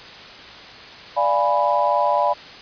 sine chord, D diminished seventh, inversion none, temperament equal with one note detuned, 587.3 / 691.2 / 830.6 / 987.8 Hz, D5 / F5 / Ab5 / Cb6, 0 / -18 / 0 / 0 cents, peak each -21 / -23 / -22 / -20 dBFS, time 1.16-2.34 s, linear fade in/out 20 ms, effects white hiss -39 dBFS RMS until 2.61 s + resampled to 11025 Hz

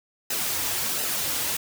white noise with flanger, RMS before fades -27 dBFS, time 0.3-1.57 s, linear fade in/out 5 ms, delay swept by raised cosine 0.87 to 5.37 ms, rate 1.4 Hz, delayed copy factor -0.6, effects none

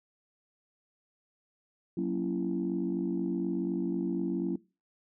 sine chord, F# dominant seventh, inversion none, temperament equal with one note detuned, 185 / 233.1 / 277.2 / 336 Hz, F#3 / A#3 / C#4 / E4, 0 / 0 / 0 / +33 cents, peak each -32 / -36 / -34 / -32 dBFS, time 1.97-4.56 s, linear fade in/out 5 ms, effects noise-tail reverb RT60 0.3 s tail -22 dB re dry + tanh soft clip ceiling -21 dBFS

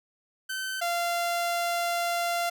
sawtooth tone pair in turn, 1535 / 690.7 Hz, G6 / F5, -37 / -19 cents, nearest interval octave + major second, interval 1382 cents, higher first, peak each -27 / -22 dBFS, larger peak second, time 0.49-0.81 / 0.81-2.5 s, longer second, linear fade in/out 10 ms, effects none

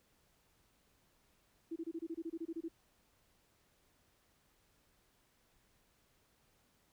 sine tone bursts, 329.6 Hz, E4, in tune, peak -38 dBFS, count 13, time 1.71-2.685 s, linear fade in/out 10 ms, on 51 ms, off 26 ms, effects pink hiss -73 dBFS RMS until 6.92 s

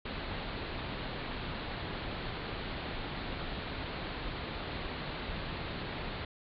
pink low-pass noise, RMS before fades -39 dBFS, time 0.05-6.25 s, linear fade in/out 5 ms, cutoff 4400 Hz, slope 96 dB/octave, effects none

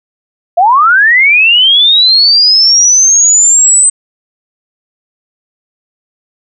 sine linear sweep, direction up, 655 to 8200 Hz, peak -3 dBFS, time 0.57-3.9 s, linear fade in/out 10 ms, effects none

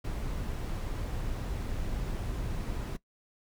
brown noise, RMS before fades -34 dBFS, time 0.04-2.97 s, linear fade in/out 10 ms, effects noise-tail reverb RT60 0.1 s tail -19 dB re dry

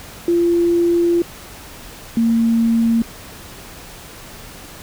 sine tone pair in turn, 343.5 / 229.3 Hz, F4 / A#3, -29 / -28 cents, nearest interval perfect fifth, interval 699 cents, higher first, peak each -12 dBFS, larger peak neither, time 0.28-1.22 / 2.17-3.02 s, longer first, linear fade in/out 2 ms, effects pink hiss -37 dBFS RMS until 4.82 s

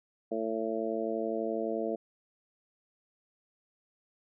harmonic tone, 111.7 Hz, A2, 27 cents sharp, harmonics 2 / 3 / 4 / 5 / 6, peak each -38 / -36 / -35 / -37 / -36 dBFS, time 0.31-1.96 s, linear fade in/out 10 ms, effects none

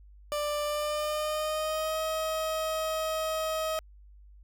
30% pulse tone with pitch glide, 591 to 633.4 Hz, D5 to D#5, +11 to +31 cents, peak -26 dBFS, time 0.32-3.79 s, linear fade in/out 0 ms, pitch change +120 cents, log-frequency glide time 0.64-2 s, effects added 50 Hz sine -50 dBFS peak until 4.43 s

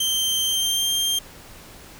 sawtooth tone with pitch glide, 3136 to 3185 Hz, G7 to G7, 0 to +27 cents, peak -17 dBFS, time 0-1.19 s, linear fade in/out 5 ms, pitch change +27 cents, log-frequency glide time 0.45-0.92 s, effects pink hiss -44 dBFS RMS until 1.99 s

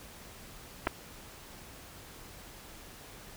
clicks, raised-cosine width 0.5 ms, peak -14 dBFS, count 2, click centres 0.87 / 0.873 s, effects pink hiss -50 dBFS RMS until 3.36 s

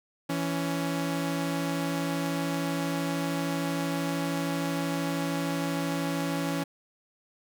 sawtooth tone pair together, 166.1 / 279.2 Hz, E3 / C#4, +13 / +13 cents, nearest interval major sixth, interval 900 cents, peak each -27 / -26 dBFS, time 0.29-6.64 s, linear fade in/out 10 ms, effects none

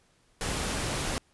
pink noise, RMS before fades -31 dBFS, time 0.41-1.18 s, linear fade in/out 0 ms, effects pink hiss -66 dBFS RMS until 1.33 s + resampled to 24000 Hz

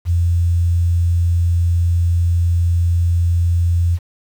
sine tone, 85.9 Hz, F2, 28 cents flat, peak -12 dBFS, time 0.05-3.99 s, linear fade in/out 50 ms, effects 7-bit

